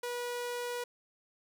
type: tone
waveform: sawtooth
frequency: 485.5 Hz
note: B4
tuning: 30 cents flat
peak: -31 dBFS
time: 0.03-0.84 s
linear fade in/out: 5 ms
effects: none